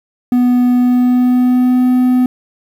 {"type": "tone with pitch glide", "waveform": "triangle", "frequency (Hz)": [246.9, 251.7], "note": ["B3", "B3"], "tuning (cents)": [0, 33], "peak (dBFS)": -6, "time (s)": [0.32, 2.26], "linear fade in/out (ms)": 2, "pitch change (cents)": 33, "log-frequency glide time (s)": [0.73, 1.86], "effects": ["7-bit"]}